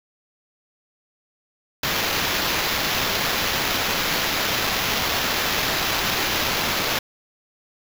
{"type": "noise with sample-and-hold", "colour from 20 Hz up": "white", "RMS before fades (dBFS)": -23, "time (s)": [1.83, 6.99], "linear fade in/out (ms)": 5, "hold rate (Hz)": 8820, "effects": []}